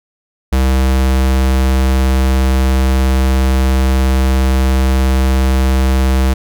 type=tone; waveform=square; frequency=65.5 Hz; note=C2; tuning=2 cents sharp; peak=-10 dBFS; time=0.52-6.34 s; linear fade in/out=10 ms; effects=none